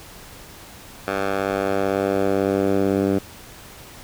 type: tone with band-pass filter sweep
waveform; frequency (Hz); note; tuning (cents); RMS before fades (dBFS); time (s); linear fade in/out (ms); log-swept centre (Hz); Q
10% pulse; 98; G2; 0; -21; 1.07-3.19; 10; 1100 to 290; 0.93
effects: pink hiss -42 dBFS RMS until 4.03 s